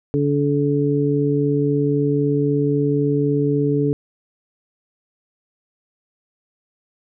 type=harmonic tone; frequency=143.8 Hz; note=D3; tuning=36 cents flat; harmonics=1 / 2 / 3; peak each=-20 / -20 / -20 dBFS; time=0.14-3.93 s; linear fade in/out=0 ms; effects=none